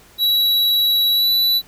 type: tone with pitch glide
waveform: square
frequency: 3906 to 3958 Hz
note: B7 to B7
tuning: -20 to +3 cents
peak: -14 dBFS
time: 0.18-1.62 s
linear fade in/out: 50 ms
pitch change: +23 cents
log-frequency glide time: 1.12-1.29 s
effects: pink hiss -48 dBFS RMS until 1.67 s